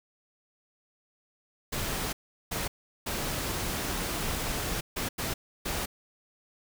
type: noise bursts at uneven times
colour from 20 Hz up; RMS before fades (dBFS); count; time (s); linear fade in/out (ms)
pink; -32; 6; 1.72-2.13 / 2.51-2.68 / 3.06-4.81 / 4.96-5.09 / 5.18-5.34 / 5.65-5.86; 10
effects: none